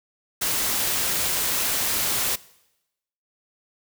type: noise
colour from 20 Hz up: white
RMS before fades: -24 dBFS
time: 0.41-2.36 s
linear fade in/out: 10 ms
effects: noise-tail reverb RT60 0.9 s tail -21 dB re dry